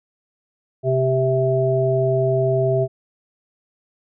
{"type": "harmonic tone", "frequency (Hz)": 130.81, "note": "C3", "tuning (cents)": 0, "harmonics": [1, 3, 5], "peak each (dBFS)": [-20, -20, -20], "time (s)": [0.83, 2.88], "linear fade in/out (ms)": 50, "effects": []}